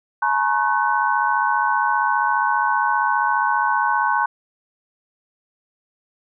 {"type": "tone cluster", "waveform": "sine", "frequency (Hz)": [854, 949, 1088, 1506], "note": ["G#5", "A#5", "C#6", "F#6"], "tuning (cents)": [48, 31, -33, 30], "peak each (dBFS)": -22, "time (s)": [0.22, 4.26], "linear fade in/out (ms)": 5, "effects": []}